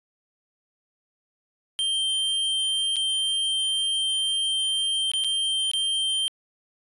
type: tone with dropouts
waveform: square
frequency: 3149 Hz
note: G7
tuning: 7 cents sharp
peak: -23 dBFS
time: 1.79-6.28 s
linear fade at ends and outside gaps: 0 ms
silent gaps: 2.959-2.966 / 5.116-5.136 / 5.239-5.245 / 5.714-5.735 s
effects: resampled to 24000 Hz